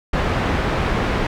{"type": "low-pass noise", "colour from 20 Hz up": "pink", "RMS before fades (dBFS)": -20, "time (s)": [0.13, 1.27], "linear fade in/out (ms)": 5, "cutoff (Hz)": 2200, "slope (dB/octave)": 12, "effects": []}